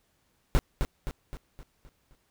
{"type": "noise with echo", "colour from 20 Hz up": "brown", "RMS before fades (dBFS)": -20, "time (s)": [0.55, 0.59], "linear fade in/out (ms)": 0, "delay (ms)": 260, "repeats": 6, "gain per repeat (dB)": -6, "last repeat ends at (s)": 2.15, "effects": ["pink hiss -71 dBFS RMS until 2.3 s"]}